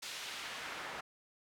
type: noise with band-pass filter sweep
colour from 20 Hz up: pink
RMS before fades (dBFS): -44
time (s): 0.02-1.01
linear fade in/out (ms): 10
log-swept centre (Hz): 4300 to 1200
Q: 0.84
effects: none